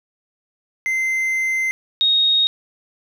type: tone pair in turn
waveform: triangle / sine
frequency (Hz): 2074 / 3737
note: C7 / A#7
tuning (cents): -16 / +4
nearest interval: minor seventh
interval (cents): 1020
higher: second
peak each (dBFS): -16 / -13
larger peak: second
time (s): 0.86-1.71 / 2.01-2.47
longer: first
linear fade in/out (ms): 0
effects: none